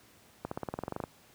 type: accelerating click train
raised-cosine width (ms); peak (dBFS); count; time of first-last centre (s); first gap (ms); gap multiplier
1; -20; 13; 0.45-1.038; 64; 0.95
effects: pink hiss -60 dBFS RMS until 1.34 s + high-pass 80 Hz 12 dB/octave